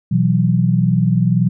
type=chord; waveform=sine; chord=B suspended fourth; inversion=none; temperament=just; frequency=123.47 / 164.63 / 185.21 Hz; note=B2 / E3 / F#3; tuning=0 / -2 / +2 cents; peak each=-16 dBFS; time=0.11-1.49 s; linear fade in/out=10 ms; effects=none